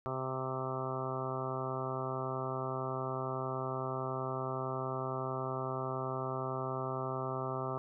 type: harmonic tone with a mistuned harmonic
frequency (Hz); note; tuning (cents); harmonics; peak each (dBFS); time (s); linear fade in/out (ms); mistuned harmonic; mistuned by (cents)
130.81; C3; 0; 1 / 2 / 3 / 4 / 5 / 6 / 7 / 8 / 9 / 10; -40 / -46 / -41 / -45 / -42 / -46 / -46 / -47 / -42 / -46; 0.06-7.78; 0; 8; +25
effects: none